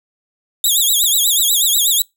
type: tone with vibrato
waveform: 10% pulse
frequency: 3580 Hz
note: A7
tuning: 29 cents sharp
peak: -5 dBFS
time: 0.64-2.02 s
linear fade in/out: 2 ms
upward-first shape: sine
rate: 8.2 Hz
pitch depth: 170 cents each way
effects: noise-tail reverb RT60 0.2 s tail -26 dB re dry

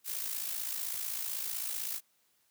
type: noise with amplitude modulation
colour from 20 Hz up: blue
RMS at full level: -34 dBFS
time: 0.04-2.01 s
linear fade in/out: 50 ms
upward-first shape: sine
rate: 55.8 Hz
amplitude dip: 60%
effects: white hiss -72 dBFS RMS until 2.5 s + high-pass 80 Hz 12 dB/octave

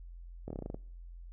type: slowing click train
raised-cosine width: 2 ms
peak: -26 dBFS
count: 9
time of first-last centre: 0.48-0.745 s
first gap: 24 ms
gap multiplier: 1.09
effects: noise-tail reverb RT60 0.6 s tail -24 dB re dry + added 43 Hz sine -45 dBFS peak until 1.32 s

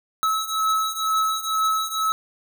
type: beating tone pair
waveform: square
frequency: 1295 / 1297.1 Hz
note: E6 / E6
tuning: -31 / -28 cents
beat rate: 2.1 Hz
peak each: -26 / -23 dBFS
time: 0.23-2.12 s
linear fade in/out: 0 ms
effects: none

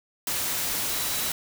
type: tone in noise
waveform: sine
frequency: 3916 Hz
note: B7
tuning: 15 cents flat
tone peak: -38 dBFS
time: 0.9-1.29 s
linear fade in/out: 2 ms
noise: white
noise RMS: -28 dBFS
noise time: 0.27-1.32 s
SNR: -13 dB
effects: none

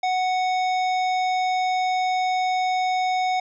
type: tone with hard clipping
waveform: sine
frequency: 740 Hz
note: F#5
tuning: in tune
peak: -22 dBFS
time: 0.03-3.4 s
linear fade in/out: 5 ms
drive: 14 dB
effects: resampled to 16000 Hz

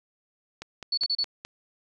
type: click train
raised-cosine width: 0.2 ms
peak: -20 dBFS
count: 5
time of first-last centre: 0.62-1.45 s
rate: 4.82 Hz
type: tone bursts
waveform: sine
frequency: 4435 Hz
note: C#8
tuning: in tune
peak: -23 dBFS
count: 4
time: 0.92-1.239 s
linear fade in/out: 5 ms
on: 55 ms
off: 33 ms
effects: none

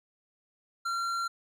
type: tone with tanh clipping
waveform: triangle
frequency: 1371 Hz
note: F6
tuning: 32 cents flat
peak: -31 dBFS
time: 0.85-1.28 s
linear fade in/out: 10 ms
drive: 17 dB
effects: none

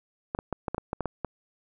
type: clicks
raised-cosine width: 1 ms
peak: -15 dBFS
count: 10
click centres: 0.349 / 0.389 / 0.527 / 0.682 / 0.746 / 0.781 / 0.931 / 1.007 / 1.057 / 1.247 s
effects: none

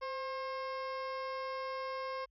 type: harmonic tone with a mistuned harmonic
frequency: 535 Hz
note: C5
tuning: 38 cents sharp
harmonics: 1 / 2 / 3 / 4 / 5 / 6 / 7 / 8 / 9 / 10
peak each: -40 / -40 / -51 / -50 / -57 / -60 / -62 / -63 / -57 / -57 dBFS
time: 0.01-2.26 s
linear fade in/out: 20 ms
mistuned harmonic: 1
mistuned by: -45 cents
effects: added 50 Hz sine -70 dBFS peak until 2.3 s

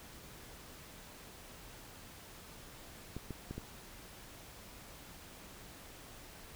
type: clicks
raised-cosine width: 3 ms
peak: -28 dBFS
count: 4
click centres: 3.166 / 3.307 / 3.51 / 3.58 s
effects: pink hiss -53 dBFS RMS until 6.55 s

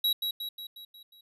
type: tone with echo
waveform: square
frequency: 3871 Hz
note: B7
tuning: 35 cents flat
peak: -24 dBFS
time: 0.04-0.13 s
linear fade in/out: 5 ms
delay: 180 ms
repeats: 6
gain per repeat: -5 dB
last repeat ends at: 1.21 s
effects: resampled to 32000 Hz

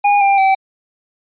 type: tone with pitch steps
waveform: square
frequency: 816 / 793.2 / 771.1 Hz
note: G#5 / G5 / G5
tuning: -31 / +20 / -29 cents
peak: -10 dBFS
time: 0.04-0.55 s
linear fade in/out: 10 ms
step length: 170 ms
effects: resampled to 8000 Hz

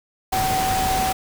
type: tone in noise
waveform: sine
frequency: 759 Hz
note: F#5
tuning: 44 cents sharp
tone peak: -20 dBFS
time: 0.32-1.13 s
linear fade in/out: 10 ms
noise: pink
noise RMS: -25 dBFS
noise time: 0.32-1.13 s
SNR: +2 dB
effects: none

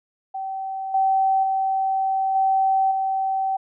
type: tone with level steps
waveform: sine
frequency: 770 Hz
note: G5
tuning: 31 cents flat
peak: -26 / -16 / -19 / -16 / -20 dBFS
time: 0.34-3.57 s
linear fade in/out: 10 ms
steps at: 0.94 / 1.43 / 2.35 / 2.91 s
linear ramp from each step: 5 ms
effects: none

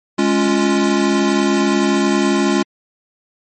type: chord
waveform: square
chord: Db major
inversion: second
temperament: equal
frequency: 207.7 / 277.2 / 349.2 Hz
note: Ab3 / Db4 / F4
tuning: 0 / 0 / 0 cents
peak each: -18 dBFS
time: 0.18-2.63 s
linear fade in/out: 10 ms
effects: MP3 32 kbps

